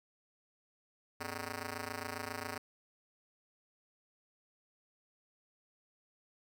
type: ring-modulated tone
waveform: 5% pulse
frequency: 170 Hz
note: F3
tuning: 46 cents flat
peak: -25 dBFS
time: 1.2-2.58 s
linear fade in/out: 5 ms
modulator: 71.3 Hz
effects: none